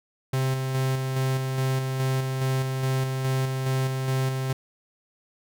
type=tone with tremolo; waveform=45% pulse; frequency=131.8 Hz; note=C3; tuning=13 cents sharp; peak=-22 dBFS; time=0.33-4.53 s; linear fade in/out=5 ms; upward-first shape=square; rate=2.4 Hz; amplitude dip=35%; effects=none

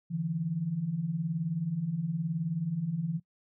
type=beating tone pair; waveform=sine; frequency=148.3 / 167.3 Hz; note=D3 / E3; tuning=+17 / +26 cents; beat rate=19 Hz; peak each=-35 / -30 dBFS; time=0.1-3.2 s; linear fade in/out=20 ms; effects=noise-tail reverb RT60 0.1 s tail -23 dB re dry

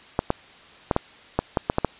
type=clicks; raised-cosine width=1 ms; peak=-5 dBFS; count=9; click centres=0.191 / 0.304 / 0.912 / 0.964 / 1.39 / 1.572 / 1.699 / 1.784 / 1.847 s; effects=white hiss -48 dBFS RMS until 1.99 s + resampled to 8000 Hz

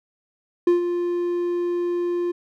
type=tone with ADSR envelope; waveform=triangle; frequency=350 Hz; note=F4; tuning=4 cents sharp; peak=-10 dBFS; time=0.67-2.32 s; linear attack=4 ms; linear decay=130 ms; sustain=-9 dB; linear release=13 ms; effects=none

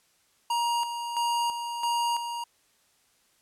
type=tone with tremolo; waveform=square; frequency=944 Hz; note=A#5; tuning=22 cents sharp; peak=-25 dBFS; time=0.5-2.44 s; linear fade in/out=5 ms; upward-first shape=square; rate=1.5 Hz; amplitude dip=55%; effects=white hiss -66 dBFS RMS until 3.41 s + low-pass 11000 Hz 12 dB/octave

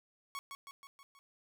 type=tone with echo; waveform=sawtooth; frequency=1108.7 Hz; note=C#6; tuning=in tune; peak=-36 dBFS; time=0.35-0.39 s; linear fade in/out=0 ms; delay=160 ms; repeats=5; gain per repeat=-4 dB; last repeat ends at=1.19 s; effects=none

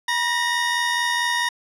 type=tone pair together; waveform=25% pulse; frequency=964.7 / 1845 Hz; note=B5 / A#6; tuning=-41 / -18 cents; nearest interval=major seventh; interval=1123 cents; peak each=-19 dBFS; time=0.08-1.49 s; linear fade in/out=5 ms; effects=low-pass 9000 Hz 12 dB/octave

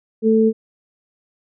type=tone pair together; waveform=sine; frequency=220.9 / 441.9 Hz; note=A3 / A4; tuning=+7 / +7 cents; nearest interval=octave; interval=1200 cents; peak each=-14 dBFS; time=0.22-0.53 s; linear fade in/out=50 ms; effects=none

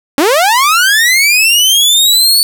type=linear sweep; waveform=sawtooth; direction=up; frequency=261.6 to 4500 Hz; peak=-3 dBFS; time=0.18-2.43 s; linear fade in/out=0 ms; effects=none

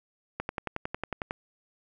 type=click train; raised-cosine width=0.5 ms; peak=-16 dBFS; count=11; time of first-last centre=0.4-1.309 s; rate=11 Hz; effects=none

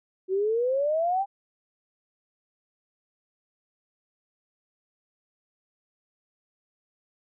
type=exponential sweep; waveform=sine; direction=up; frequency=367.9 to 808 Hz; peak=-22 dBFS; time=0.28-1.26 s; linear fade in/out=50 ms; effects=none

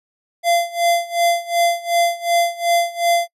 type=tone with tremolo; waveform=square; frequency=687 Hz; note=F5; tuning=29 cents flat; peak=-13 dBFS; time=0.43-3.28 s; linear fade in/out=50 ms; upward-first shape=sine; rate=2.7 Hz; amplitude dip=90%; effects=noise-tail reverb RT60 0.1 s tail -24 dB re dry + resampled to 32000 Hz

